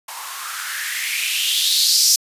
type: noise with band-pass filter sweep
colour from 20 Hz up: violet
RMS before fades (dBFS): -20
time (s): 0.08-2.16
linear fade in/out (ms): 5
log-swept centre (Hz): 880 to 5600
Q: 4.5
effects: resampled to 32000 Hz